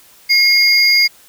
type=tone pair together; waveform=triangle; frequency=2154 / 4836 Hz; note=C7 / D8; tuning=+50 / +50 cents; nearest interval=octave + major second; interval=1400 cents; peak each=-10 dBFS; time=0.29-1.08 s; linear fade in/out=20 ms; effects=white hiss -46 dBFS RMS until 1.28 s